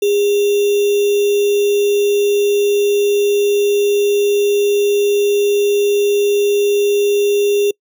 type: tone with sample-and-hold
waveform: sine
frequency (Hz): 407.5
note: G#4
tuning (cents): -33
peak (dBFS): -11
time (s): 0.02-7.71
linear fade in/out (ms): 5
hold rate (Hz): 3150
effects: noise-tail reverb RT60 0.1 s tail -26 dB re dry